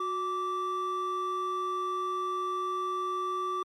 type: tone pair together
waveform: triangle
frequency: 366.5 / 1166 Hz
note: F#4 / D6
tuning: -16 / -13 cents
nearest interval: octave + minor sixth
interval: 2003 cents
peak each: -33 / -28 dBFS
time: 0-3.63 s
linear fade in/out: 5 ms
effects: tanh soft clip ceiling -22 dBFS + Opus 48 kbps